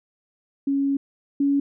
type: tone pair in turn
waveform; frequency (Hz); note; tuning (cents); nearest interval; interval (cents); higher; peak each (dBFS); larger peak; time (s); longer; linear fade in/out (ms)
sine; 277.2 / 280.9; C#4 / C#4; 0 / +23; unison; 23; second; -19 / -17; second; 0.67-0.97 / 1.4-1.6; first; 5
effects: none